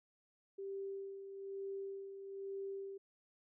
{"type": "tone with tremolo", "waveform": "sine", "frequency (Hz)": 392, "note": "G4", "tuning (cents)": 0, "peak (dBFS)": -40, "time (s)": [0.58, 2.98], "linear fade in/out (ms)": 10, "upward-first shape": "sine", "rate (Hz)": 1.1, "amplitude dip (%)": 55, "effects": []}